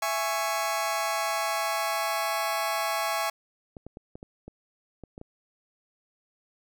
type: chord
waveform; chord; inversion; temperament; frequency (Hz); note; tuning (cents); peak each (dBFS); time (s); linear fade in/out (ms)
sawtooth; C# minor; first; just; 665.2 / 831.5 / 1108.7; E5 / G#5 / C#6; +16 / +2 / 0; -27; 0.02-3.3; 5
type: clicks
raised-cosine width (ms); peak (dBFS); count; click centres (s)
2; -28; 9; 3.768 / 3.866 / 3.971 / 4.155 / 4.229 / 4.48 / 5.037 / 5.179 / 5.214
effects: none